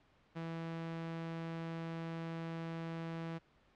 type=tone; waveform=sawtooth; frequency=164.81 Hz; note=E3; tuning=in tune; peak=-36 dBFS; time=0.35-3.39 s; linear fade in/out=20 ms; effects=pink hiss -69 dBFS RMS until 3.75 s + low-pass 3000 Hz 12 dB/octave